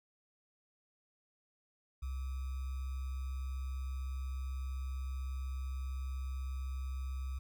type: tone with sample-and-hold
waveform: sine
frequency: 65.8 Hz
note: C2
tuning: 10 cents sharp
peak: -36 dBFS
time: 2.02-7.39 s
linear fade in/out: 10 ms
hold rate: 1225 Hz
effects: none